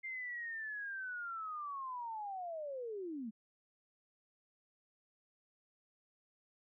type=linear sweep; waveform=sine; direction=down; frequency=2110 to 206.9 Hz; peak=-40 dBFS; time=0.03-3.31 s; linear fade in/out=20 ms; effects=none